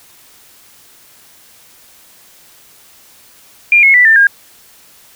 sine tone with pitch steps, 2400 / 2176 / 1972.1 / 1787.6 / 1620.4 Hz, D7 / C#7 / B6 / A6 / G#6, +37 / -33 / -3 / +27 / -43 cents, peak -4 dBFS, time 3.72-4.27 s, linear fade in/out 2 ms, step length 110 ms, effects white hiss -44 dBFS RMS until 5.15 s

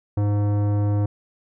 sine tone with tanh clipping, 102.9 Hz, G#2, 16 cents flat, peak -20 dBFS, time 0.17-1.06 s, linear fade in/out 5 ms, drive 16 dB, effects none

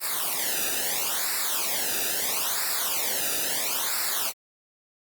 white noise with flanger, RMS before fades -27 dBFS, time 0-4.33 s, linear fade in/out 50 ms, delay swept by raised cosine 0.31 to 0.94 ms, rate 0.75 Hz, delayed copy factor -0.85, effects Opus 32 kbps

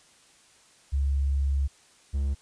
sine / triangle tone pair in turn, 69.2 / 69.2 Hz, C#2 / C#2, -2 / -2 cents, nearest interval unison, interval 0 cents, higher neither, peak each -22 dBFS, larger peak neither, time 0.92-1.68 / 2.13-2.35 s, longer first, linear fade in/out 20 ms, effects white hiss -58 dBFS RMS until 2.41 s + resampled to 22050 Hz

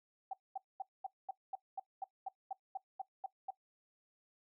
sine tone bursts, 770 Hz, G5, 31 cents flat, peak -37 dBFS, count 14, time 0.31-3.506 s, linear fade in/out 5 ms, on 24 ms, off 220 ms, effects noise-tail reverb RT60 0.1 s tail -17 dB re dry

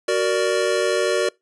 square chord, Gb augmented, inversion none, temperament equal with one note detuned, 373.2 / 466.2 / 587.3 Hz, Gb4 / Bb4 / D5, +15 / 0 / 0 cents, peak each -23 dBFS, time 0.08-1.29 s, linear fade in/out 5 ms, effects noise-tail reverb RT60 0.2 s tail -25 dB re dry + resampled to 24000 Hz

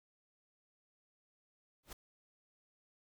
pink noise with exponential growth, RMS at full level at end -43 dBFS, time 1.83-1.93 s, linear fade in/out 5 ms, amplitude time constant 21 ms, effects none

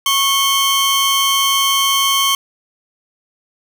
sawtooth tone pair together, 1098 / 3106 Hz, C#6 / G7, -17 / -17 cents, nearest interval octave + tritone, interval 1800 cents, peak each -12 dBFS, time 0.06-2.35 s, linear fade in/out 2 ms, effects none

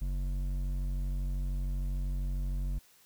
sine tone with hard clipping, 46.45 Hz, F#1, 7 cents sharp, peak -32 dBFS, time 0.01-2.79 s, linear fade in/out 10 ms, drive 9 dB, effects white hiss -62 dBFS RMS until 3.05 s

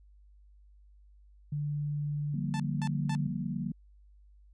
sine tone, 146.83 Hz, D3, in tune, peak -30 dBFS, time 1.52-3.27 s, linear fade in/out 5 ms
sine chord, G minor seventh, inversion second, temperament just, 147 / 176.4 / 196 / 235.2 Hz, D3 / F3 / G3 / Bb3, +2 / +18 / 0 / +16 cents, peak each -37 dBFS, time 2.34-3.72 s, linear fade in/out 5 ms
sawtooth tone bursts, 880 Hz, A5, in tune, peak -33 dBFS, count 3, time 2.54-3.151 s, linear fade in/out 0 ms, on 57 ms, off 220 ms
effects added 50 Hz sine -55 dBFS peak until 4.53 s + resampled to 22050 Hz

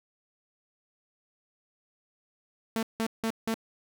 sawtooth tone bursts, 224.5 Hz, A3, 35 cents sharp, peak -23 dBFS, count 4, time 2.76-3.542 s, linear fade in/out 0 ms, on 68 ms, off 170 ms, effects none

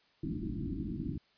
white low-pass noise, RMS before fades -37 dBFS, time 0.23-1.18 s, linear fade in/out 5 ms, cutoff 340 Hz, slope 96 dB/octave, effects white hiss -68 dBFS RMS until 1.37 s + resampled to 11025 Hz

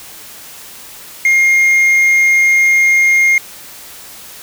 triangle tone with tanh clipping, 2129 Hz, C7, 30 cents sharp, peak -8 dBFS, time 1.25-3.38 s, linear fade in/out 2 ms, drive 8 dB, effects white hiss -34 dBFS RMS until 4.42 s

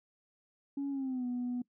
sine tone with pitch glide, 279.4 to 246.1 Hz, C#4 to B3, +14 to -6 cents, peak -31 dBFS, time 0.77-1.62 s, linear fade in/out 5 ms, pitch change -220 cents, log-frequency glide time 0.9-1.26 s, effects noise-tail reverb RT60 0.1 s tail -22 dB re dry + tanh soft clip ceiling -30 dBFS

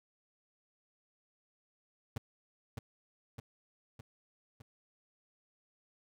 35% pulse tone with echo, 113.4 Hz, A#2, 47 cents flat, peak -32 dBFS, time 2.16-2.18 s, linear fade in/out 5 ms, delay 610 ms, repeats 4, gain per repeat -4 dB, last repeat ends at 4.62 s, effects none

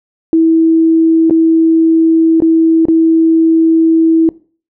sine tone with dropouts, 325.3 Hz, E4, 23 cents flat, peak -5 dBFS, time 0.33-4.29 s, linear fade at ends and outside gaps 1 ms, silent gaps 1.298-1.308 / 2.403-2.421 / 2.854-2.884 s, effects noise-tail reverb RT60 0.4 s tail -21 dB re dry

